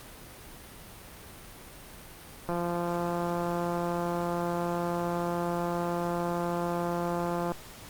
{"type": "click train", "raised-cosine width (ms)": 1, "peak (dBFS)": -18, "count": 871, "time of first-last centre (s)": [2.49, 7.519], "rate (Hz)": 173, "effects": ["pink hiss -47 dBFS RMS until 7.89 s", "Opus 48 kbps"]}